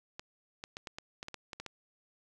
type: clicks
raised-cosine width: 0.2 ms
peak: -24 dBFS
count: 11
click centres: 0.195 / 0.639 / 0.769 / 0.872 / 0.985 / 1.229 / 1.284 / 1.343 / 1.532 / 1.6 / 1.663 s
effects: none